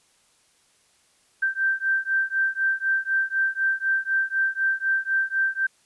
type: beating tone pair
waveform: sine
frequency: 1564 / 1568 Hz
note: G6 / G6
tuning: -4 / 0 cents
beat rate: 4 Hz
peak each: -24 dBFS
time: 1.42-5.67 s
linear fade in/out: 10 ms
effects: white hiss -62 dBFS RMS until 5.85 s + resampled to 24000 Hz